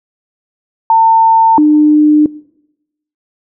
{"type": "tone pair in turn", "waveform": "sine", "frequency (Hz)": [900, 301.4], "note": ["A5", "D4"], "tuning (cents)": [39, 45], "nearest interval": "octave + perfect fifth", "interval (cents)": 1894, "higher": "first", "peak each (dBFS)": -4, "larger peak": "neither", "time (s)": [[0.9, 1.58], [1.58, 2.26]], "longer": "neither", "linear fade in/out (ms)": 2, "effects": ["noise-tail reverb RT60 0.9 s tail -22 dB re dry"]}